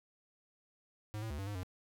square tone with pitch steps, 106.2 / 111.4 / 72.7 / 97.7 / 103.1 / 91.7 Hz, G#2 / A2 / D2 / G2 / G#2 / F#2, +39 / +22 / -17 / -5 / -12 / -15 cents, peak -39 dBFS, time 1.14-1.632 s, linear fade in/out 0 ms, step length 82 ms, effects none

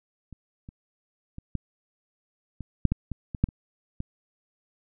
clicks, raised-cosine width 5 ms, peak -30 / -29 / -26 / -16 / -23 / -6 / -11 / -19 / -20 / -7 / -27 / -19 dBFS, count 12, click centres 0.327 / 0.689 / 1.384 / 1.553 / 2.607 / 2.853 / 2.92 / 3.117 / 3.348 / 3.44 / 3.488 / 4.004 s, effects none

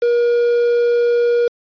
triangle tone with quantisation, 476.7 Hz, A#4, 39 cents sharp, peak -10 dBFS, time 0.02-1.48 s, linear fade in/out 5 ms, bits 5, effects resampled to 11025 Hz

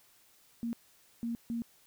sine tone bursts at uneven times, 233.1 Hz, A#3, in tune, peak -32 dBFS, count 3, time 0.63-0.73 / 1.23-1.35 / 1.5-1.62 s, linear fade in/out 0 ms, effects white hiss -64 dBFS RMS until 1.86 s

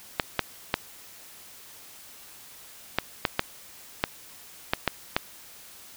clicks, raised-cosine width 0.3 ms, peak -5 dBFS, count 10, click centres 0.198 / 0.393 / 0.741 / 2.986 / 3.252 / 3.394 / 4.039 / 4.735 / 4.877 / 5.165 s, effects white hiss -48 dBFS RMS until 5.96 s

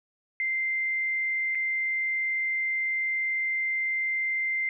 sine tone with dropouts, 2087 Hz, C7, 5 cents flat, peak -25 dBFS, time 0.4-4.69 s, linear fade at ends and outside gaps 1 ms, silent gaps 1.549-1.553 s, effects none

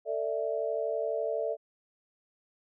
sine chord, A suspended fourth, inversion none, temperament equal with one note detuned, 446.9 / 587.3 / 659.3 Hz, A4 / D5 / E5, +27 / 0 / 0 cents, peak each -33 dBFS, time 0.05-1.57 s, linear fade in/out 50 ms, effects none

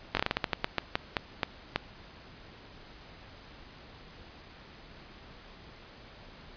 slowing click train, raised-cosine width 0.3 ms, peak -10 dBFS, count 15, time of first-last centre 0.15-1.76 s, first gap 20 ms, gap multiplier 1.24, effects pink hiss -51 dBFS RMS until 6.56 s + resampled to 11025 Hz

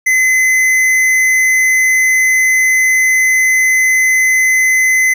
triangle tone with tanh clipping, 2039 Hz, C7, 45 cents flat, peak -10 dBFS, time 0.06-5.14 s, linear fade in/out 10 ms, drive 18 dB, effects none

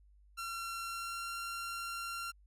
sawtooth tone with pitch glide, 1364 to 1375.9 Hz, F6 to F6, -41 to -26 cents, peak -35 dBFS, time 0.37-2.32 s, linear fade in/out 20 ms, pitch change +15 cents, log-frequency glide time 0.82-1.34 s, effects added 50 Hz sine -60 dBFS peak until 2.46 s + resampled to 32000 Hz

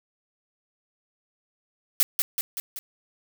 blue noise with echo, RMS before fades -19 dBFS, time 2-2.03 s, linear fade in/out 0 ms, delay 190 ms, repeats 4, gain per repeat -4 dB, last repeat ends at 2.79 s, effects none

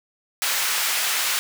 pink high-pass noise, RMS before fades -23 dBFS, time 0.42-1.39 s, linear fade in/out 0 ms, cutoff 1400 Hz, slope 12 dB/octave, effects none

